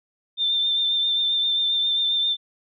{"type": "tone with vibrato", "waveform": "sine", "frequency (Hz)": 3579, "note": "A7", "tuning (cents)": 29, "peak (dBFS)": -19, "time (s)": [0.37, 2.37], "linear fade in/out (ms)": 50, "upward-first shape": "triangle", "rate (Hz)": 7.5, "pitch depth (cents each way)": 27, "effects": []}